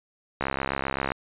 click train, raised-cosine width 0.5 ms, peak -11 dBFS, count 49, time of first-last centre 0.41-1.119 s, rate 67.7 Hz, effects resampled to 8000 Hz

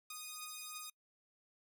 5% pulse beating tone pair, 1237 / 1240 Hz, D#6 / D#6, -10 / -6 cents, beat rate 3 Hz, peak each -38 / -35 dBFS, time 0.1-0.9 s, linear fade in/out 5 ms, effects noise-tail reverb RT60 0.1 s tail -26 dB re dry

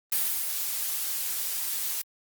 blue noise with ADSR envelope, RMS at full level -25 dBFS, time 0.12-2.02 s, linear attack 3 ms, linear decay 330 ms, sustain -5 dB, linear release 10 ms, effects Opus 32 kbps

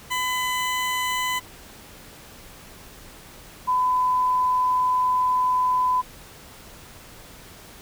20% pulse / sine tone pair in turn, 1006 / 1006 Hz, B5 / B5, +32 / +32 cents, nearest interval unison, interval 0 cents, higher neither, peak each -18 dBFS, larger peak neither, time 0.1-1.4 / 3.67-6.02 s, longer second, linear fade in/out 20 ms, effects pink hiss -45 dBFS RMS until 7.81 s

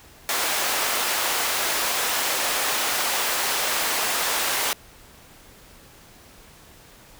pink high-pass noise, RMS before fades -24 dBFS, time 0.29-4.73 s, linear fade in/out 0 ms, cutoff 670 Hz, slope 12 dB/octave, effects pink hiss -49 dBFS RMS until 7.19 s

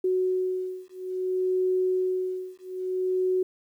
sine beating tone pair, 370 / 370.59 Hz, F#4 / F#4, 0 / +3 cents, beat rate 0.59 Hz, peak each -27 dBFS, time 0.04-3.43 s, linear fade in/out 5 ms, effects 10-bit

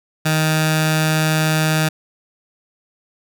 15% pulse tone with notch filter, 156.6 Hz, D#3, 11 cents sharp, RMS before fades -17 dBFS, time 0.25-1.89 s, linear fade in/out 10 ms, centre 400 Hz, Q 0.64, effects none

